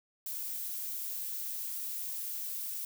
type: noise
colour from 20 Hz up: violet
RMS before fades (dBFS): -38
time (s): 0.26-2.85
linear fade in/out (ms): 2
effects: none